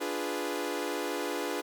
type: chord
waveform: sawtooth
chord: D diminished seventh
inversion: none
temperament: equal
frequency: 293.7 / 349.2 / 415.3 / 493.9 Hz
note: D4 / F4 / Ab4 / Cb5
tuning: 0 / 0 / 0 / 0 cents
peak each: -33 dBFS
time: 0-1.62 s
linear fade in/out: 20 ms
effects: none